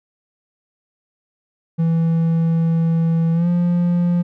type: tone with pitch glide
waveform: triangle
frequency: 164.81 to 174.61 Hz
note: E3 to F3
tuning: 0 to 0 cents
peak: -12 dBFS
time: 1.78-4.23 s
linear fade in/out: 20 ms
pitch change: +100 cents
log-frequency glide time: 3.33-3.48 s
effects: none